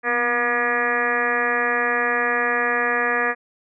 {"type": "harmonic tone with a mistuned harmonic", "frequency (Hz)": 240, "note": "B3", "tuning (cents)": -49, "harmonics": [1, 2, 3, 4, 5, 6, 7, 8, 9, 10], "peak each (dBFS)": [-33, -26, -28, -33, -26, -34, -23, -25, -34, -33], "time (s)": [0.03, 3.35], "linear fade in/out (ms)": 50, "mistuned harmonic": 1, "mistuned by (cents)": 69, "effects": []}